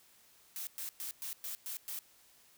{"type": "noise bursts", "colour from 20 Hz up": "blue", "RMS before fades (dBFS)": -41, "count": 7, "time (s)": [0.56, 1.99], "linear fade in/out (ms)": 0, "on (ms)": 110, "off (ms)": 110, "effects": ["white hiss -64 dBFS RMS until 2.57 s"]}